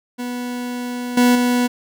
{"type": "tone with level steps", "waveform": "40% pulse", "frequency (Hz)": 245.5, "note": "B3", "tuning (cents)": -10, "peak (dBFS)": [-23, -10, -14], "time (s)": [0.18, 1.68], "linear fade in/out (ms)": 20, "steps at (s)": [1.17, 1.35], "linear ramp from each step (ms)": 5, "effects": []}